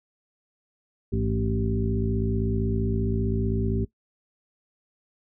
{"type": "harmonic tone with a mistuned harmonic", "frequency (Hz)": 55.4, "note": "A1", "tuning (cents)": 13, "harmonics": [1, 2, 3, 4, 5, 7], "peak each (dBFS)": [-28, -27, -34, -29, -35, -31], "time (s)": [1.12, 3.85], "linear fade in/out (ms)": 10, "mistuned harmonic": 2, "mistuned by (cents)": -87, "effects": ["noise-tail reverb RT60 0.1 s tail -18 dB re dry"]}